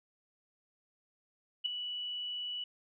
sine tone with ADSR envelope, 2952 Hz, F#7, 5 cents flat, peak -26 dBFS, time 1.64-2.64 s, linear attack 20 ms, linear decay 3 ms, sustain -10 dB, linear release 4 ms, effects none

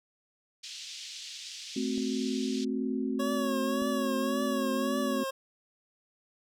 pink band-pass noise, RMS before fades -43 dBFS, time 0.63-2.65 s, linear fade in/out 10 ms, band 3000 to 6400 Hz, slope 24 dB/octave
sine chord, F# diminished, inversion first, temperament equal, 220 / 261.6 / 370 Hz, A3 / C4 / F#4, 0 / 0 / 0 cents, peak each -33 / -31 / -36 dBFS, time 1.76-5.24 s, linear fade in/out 5 ms
clicks, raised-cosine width 2 ms, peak -34 / -32 dBFS, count 2, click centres 1.979 / 3.821 s
25% pulse tone with vibrato, 554.4 Hz, C#5, in tune, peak -28 dBFS, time 3.19-5.31 s, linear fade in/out 10 ms, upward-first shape triangle, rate 1.8 Hz, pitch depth 69 cents each way
effects none

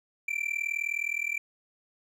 triangle tone with amplitude modulation, 2349 Hz, D7, in tune, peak -23 dBFS, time 0.28-1.38 s, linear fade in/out 5 ms, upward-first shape sine, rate 39.5 Hz, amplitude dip 95%, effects none

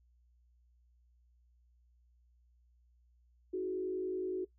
sine tone with frequency modulation, 370 Hz, F#4, in tune, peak -33 dBFS, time 3.53-4.45 s, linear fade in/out 10 ms, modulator 50.4 Hz, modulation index 0.66, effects noise-tail reverb RT60 0.1 s tail -19 dB re dry + added 60 Hz sine -65 dBFS peak until 4.58 s

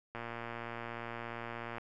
click train, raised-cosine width 0.5 ms, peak -26 dBFS, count 192, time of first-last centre 0.15-1.782 s, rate 117 Hz, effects none

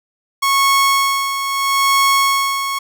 sawtooth tone with tremolo, 1100 Hz, C#6, 14 cents flat, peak -7 dBFS, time 0.42-2.79 s, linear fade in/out 10 ms, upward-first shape sine, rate 0.77 Hz, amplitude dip 60%, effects none

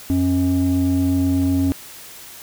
sine tone pair together, 90.82 / 272.4 Hz, F#2 / C#4, -32 / -30 cents, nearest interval octave + perfect fifth, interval 1902 cents, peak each -18 / -14 dBFS, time 0.1-1.72 s, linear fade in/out 0 ms, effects tanh soft clip ceiling -13 dBFS + white hiss -39 dBFS RMS until 2.42 s

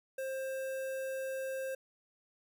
square tone with notch filter, 530 Hz, C5, 22 cents sharp, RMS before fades -38 dBFS, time 0.18-1.75 s, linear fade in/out 5 ms, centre 4300 Hz, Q 0.92, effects none

